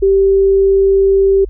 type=tone; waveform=sine; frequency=390 Hz; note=G4; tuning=9 cents flat; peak=-7 dBFS; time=0.02-1.45 s; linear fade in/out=10 ms; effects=added 48 Hz sine -24 dBFS peak until 1.49 s